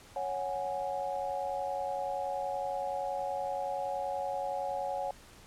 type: chord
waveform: sine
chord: C# suspended fourth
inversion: none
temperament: equal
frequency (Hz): 554.4 / 740 / 830.6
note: C#5 / F#5 / G#5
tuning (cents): 0 / 0 / 0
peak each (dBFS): -36 / -36 / -37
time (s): 0.16-5.11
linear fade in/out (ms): 2
effects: pink hiss -55 dBFS RMS until 5.46 s + low-pass 11000 Hz 12 dB/octave